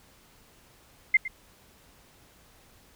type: tone with echo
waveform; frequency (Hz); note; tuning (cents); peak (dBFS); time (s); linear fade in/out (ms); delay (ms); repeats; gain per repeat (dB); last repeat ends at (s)
sine; 2093; C7; 0; -15; 1.14-1.17; 5; 110; 1; -15; 1.28
effects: pink hiss -58 dBFS RMS until 2.95 s